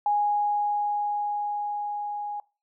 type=tone with level ramp; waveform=sine; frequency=827 Hz; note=G#5; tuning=8 cents flat; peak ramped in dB=-20 to -30 dBFS; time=0.06-2.4 s; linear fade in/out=2 ms; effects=noise-tail reverb RT60 0.3 s tail -22 dB re dry